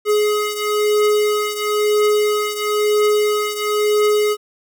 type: beating tone pair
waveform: square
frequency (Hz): 420 / 421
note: G#4 / G#4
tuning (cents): +19 / +24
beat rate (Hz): 1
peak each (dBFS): -17 / -21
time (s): 0.05-4.37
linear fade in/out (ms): 50
effects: none